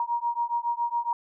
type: beating tone pair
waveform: sine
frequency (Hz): 942 / 949.2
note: A#5 / A#5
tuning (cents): +18 / +31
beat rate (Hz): 7.2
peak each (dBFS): -28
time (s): 0-1.13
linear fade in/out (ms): 2
effects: none